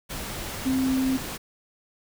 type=tone in noise; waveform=sine; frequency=262.4 Hz; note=C4; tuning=5 cents sharp; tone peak=-21 dBFS; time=0.65-1.18 s; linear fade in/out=20 ms; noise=pink; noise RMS=-34 dBFS; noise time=0.09-1.38 s; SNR=+10 dB; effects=none

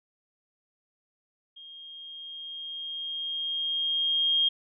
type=tone with level ramp; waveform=sine; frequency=3232 Hz; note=G#7; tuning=48 cents flat; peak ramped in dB=-44 to -20 dBFS; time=1.56-4.49 s; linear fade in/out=10 ms; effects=none

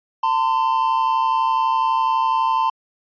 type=tone pair together; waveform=triangle; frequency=898 / 1030 Hz; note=A5 / C6; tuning=+35 / -28 cents; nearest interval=major second; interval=237 cents; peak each=-17 dBFS; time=0.23-2.7 s; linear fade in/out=5 ms; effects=resampled to 11025 Hz

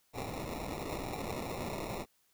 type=noise with sample-and-hold; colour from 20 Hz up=white; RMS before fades=-39 dBFS; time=0.13-2.06 s; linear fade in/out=50 ms; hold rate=1575 Hz; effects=white hiss -72 dBFS RMS until 2.33 s

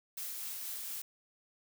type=noise with tremolo; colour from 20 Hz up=blue; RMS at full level=-40 dBFS; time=0.17-1.02 s; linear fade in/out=5 ms; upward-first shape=triangle; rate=4.2 Hz; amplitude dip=25%; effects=none

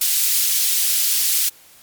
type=high-pass noise; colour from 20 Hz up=white; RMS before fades=-18 dBFS; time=0.01-1.49 s; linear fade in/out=5 ms; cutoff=3300 Hz; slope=12 dB/octave; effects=white hiss -48 dBFS RMS until 1.82 s + MP3 96 kbps

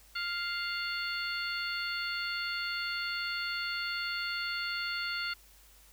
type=harmonic tone with a mistuned harmonic; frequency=698 Hz; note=F5; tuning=1 cent flat; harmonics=2 / 3 / 4 / 5 / 6; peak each=-36 / -39 / -41 / -45 / -38 dBFS; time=0.15-5.34 s; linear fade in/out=10 ms; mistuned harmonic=6; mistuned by=+85 cents; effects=added 50 Hz sine -60 dBFS peak until 5.92 s + white hiss -60 dBFS RMS until 5.92 s

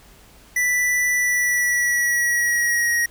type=tone with pitch glide; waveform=square; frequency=1975.5 to 1890.7 Hz; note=B6 to A#6; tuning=0 to +24 cents; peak=-18 dBFS; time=0.56-3.06 s; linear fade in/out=5 ms; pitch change=-76 cents; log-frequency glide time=1.12-2.92 s; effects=added 50 Hz sine -51 dBFS peak until 3.1 s + pink hiss -50 dBFS RMS until 3.1 s

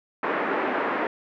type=band-pass noise; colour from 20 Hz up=pink; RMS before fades=-26 dBFS; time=0.23-1.07 s; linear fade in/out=2 ms; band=280 to 2000 Hz; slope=24 dB/octave; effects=none

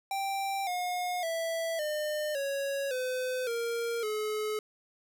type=tone with pitch steps; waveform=square; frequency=784 / 718.9 / 659.3 / 604.5 / 554.4 / 508.4 / 466.2 / 427.5 Hz; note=G5 / F5 / E5 / D5 / C#5 / C5 / A#4 / A4; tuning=0 / +50 / 0 / +50 / 0 / -50 / 0 / -50 cents; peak=-31 dBFS; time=0.11-4.59 s; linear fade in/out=2 ms; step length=560 ms; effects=none

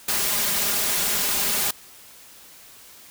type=noise with comb filter; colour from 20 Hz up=white; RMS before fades=-23 dBFS; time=0.08-1.71 s; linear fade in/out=5 ms; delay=4.9 ms; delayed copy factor=+0.7; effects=white hiss -47 dBFS RMS until 3.1 s

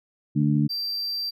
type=harmonic tone; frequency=73.2 Hz; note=D2; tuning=5 cents flat; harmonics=2 / 3 / 4; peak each=-21 / -23 / -25 dBFS; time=0.35-0.68 s; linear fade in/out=20 ms
type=tone; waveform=triangle; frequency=4699 Hz; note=D8; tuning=in tune; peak=-25 dBFS; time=0.69-1.31 s; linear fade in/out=20 ms
effects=none

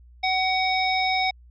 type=harmonic tone; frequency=751 Hz; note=F#5; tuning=26 cents sharp; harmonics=1 / 3 / 5 / 7; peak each=-23 / -25 / -29 / -32 dBFS; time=0.23-1.31 s; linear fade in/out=10 ms; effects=added 60 Hz sine -47 dBFS peak until 1.5 s

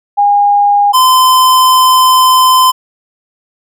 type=tone pair in turn; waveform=sine / square; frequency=815 / 1026.8 Hz; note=G#5 / C6; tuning=-33 / -33 cents; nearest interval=major third; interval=400 cents; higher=second; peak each=-5 dBFS; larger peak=neither; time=0.17-0.93 / 0.93-2.72 s; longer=second; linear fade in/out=20 ms; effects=none

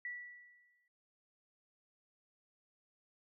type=tone with exponential decay; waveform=sine; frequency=1950 Hz; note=B6; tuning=23 cents flat; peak=-38 dBFS; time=0.05-0.88 s; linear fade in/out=2 ms; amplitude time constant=180 ms; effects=none

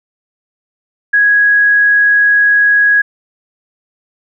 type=tone; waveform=sine; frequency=1661.2 Hz; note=G#6; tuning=in tune; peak=-6 dBFS; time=1.13-3.02 s; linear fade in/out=10 ms; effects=none

